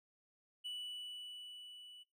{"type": "tone with level ramp", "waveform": "triangle", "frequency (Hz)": 2960, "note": "F#7", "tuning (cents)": 0, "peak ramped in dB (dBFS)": [-39, -52], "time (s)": [0.64, 2.04], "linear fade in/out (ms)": 20, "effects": ["noise-tail reverb RT60 0.2 s tail -21 dB re dry"]}